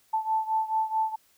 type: beating tone pair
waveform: sine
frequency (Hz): 878 / 882.6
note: A5 / A5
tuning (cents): -4 / +5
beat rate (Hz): 4.6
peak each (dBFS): -26 / -29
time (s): 0.13-1.16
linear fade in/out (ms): 10
effects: white hiss -64 dBFS RMS until 1.37 s